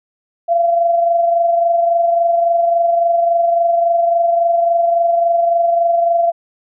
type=tone pair together; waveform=sine; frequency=681 / 704.6 Hz; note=F5 / F5; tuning=-44 / +15 cents; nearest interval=minor second; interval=59 cents; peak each=-11 / -22 dBFS; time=0.48-6.32 s; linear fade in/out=20 ms; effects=none